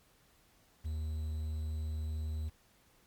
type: tone with quantisation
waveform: triangle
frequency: 77.78 Hz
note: D#2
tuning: in tune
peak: -32 dBFS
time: 0.84-2.5 s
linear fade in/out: 20 ms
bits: 10
effects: pink hiss -67 dBFS RMS until 3.06 s + MP3 96 kbps